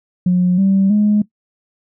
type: tone with pitch steps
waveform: sine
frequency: 180 / 194.04 / 209.2 Hz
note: F#3 / G3 / G#3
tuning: -47 / -17 / +13 cents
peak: -9 dBFS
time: 0.26-1.22 s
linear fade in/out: 5 ms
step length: 320 ms
effects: noise-tail reverb RT60 0.1 s tail -18 dB re dry + tanh soft clip ceiling -6 dBFS